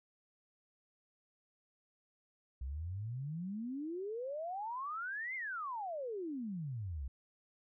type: exponential two-way sweep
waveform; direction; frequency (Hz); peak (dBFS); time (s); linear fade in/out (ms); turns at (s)
sine; up then down; 61.74 to 2151 to 61.74; -38; 2.61-7.08; 5; 5.35
effects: none